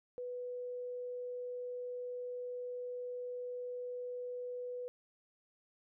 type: tone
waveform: sine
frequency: 493.9 Hz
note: B4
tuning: in tune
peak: -39 dBFS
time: 0.18-4.88 s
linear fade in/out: 0 ms
effects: none